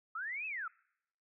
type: linear two-way sweep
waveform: sine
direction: up then down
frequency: 1244.5 to 2637 to 1244.5 Hz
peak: -37 dBFS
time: 0.15-0.68 s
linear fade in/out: 5 ms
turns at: 0.46 s
effects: noise-tail reverb RT60 0.8 s tail -26 dB re dry